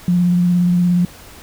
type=tone with vibrato; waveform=sine; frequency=176.7 Hz; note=F3; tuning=21 cents sharp; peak=-11 dBFS; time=0.08-1.05 s; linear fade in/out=2 ms; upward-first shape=sine; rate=17 Hz; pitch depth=20 cents each way; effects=pink hiss -40 dBFS RMS until 1.42 s